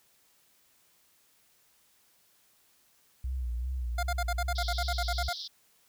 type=tone with vibrato; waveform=sine; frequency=61.74 Hz; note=B1; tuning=in tune; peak=-30 dBFS; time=3.24-5.29 s; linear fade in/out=5 ms; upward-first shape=sine; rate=2.6 Hz; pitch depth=90 cents each way
type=tone bursts; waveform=25% pulse; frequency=703 Hz; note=F5; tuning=11 cents sharp; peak=-26 dBFS; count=14; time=3.98-5.33 s; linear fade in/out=5 ms; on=50 ms; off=50 ms
type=band-pass noise; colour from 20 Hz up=pink; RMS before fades=-40 dBFS; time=4.55-5.48 s; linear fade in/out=10 ms; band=3400 to 5400 Hz; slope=96 dB/octave
effects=white hiss -66 dBFS RMS until 5.88 s